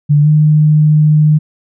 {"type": "tone with pitch glide", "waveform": "sine", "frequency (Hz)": [146.83, 152.36], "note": ["D3", "D#3"], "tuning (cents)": [0, -36], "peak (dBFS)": -5, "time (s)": [0.09, 1.39], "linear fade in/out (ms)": 20, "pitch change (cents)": 64, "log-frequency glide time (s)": [0.22, 0.28], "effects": []}